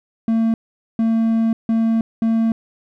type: tone bursts at uneven times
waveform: triangle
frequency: 225.8 Hz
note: A3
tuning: 45 cents sharp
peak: -12 dBFS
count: 4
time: 0.28-0.54 / 0.99-1.53 / 1.69-2.01 / 2.22-2.52 s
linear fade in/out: 2 ms
effects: none